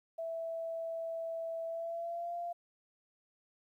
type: tone with pitch glide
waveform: sine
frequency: 659 to 691.8 Hz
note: E5 to F5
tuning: -1 to -17 cents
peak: -36 dBFS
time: 0.18-2.53 s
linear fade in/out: 10 ms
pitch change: +84 cents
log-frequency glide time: 1.66-2.34 s
effects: 12-bit